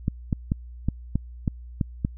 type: clicks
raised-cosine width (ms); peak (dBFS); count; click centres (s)
5; -10; 8; 0.081 / 0.328 / 0.519 / 0.886 / 1.156 / 1.478 / 1.812 / 2.049
effects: added 60 Hz sine -38 dBFS peak until 2.17 s